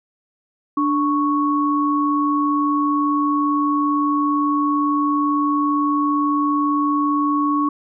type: tone pair together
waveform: sine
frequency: 293.7 / 1108.7 Hz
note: D4 / C#6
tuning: 0 / 0 cents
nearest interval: octave + major seventh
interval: 2300 cents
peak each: -18 / -19 dBFS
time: 0.77-7.69 s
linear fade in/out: 5 ms
effects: none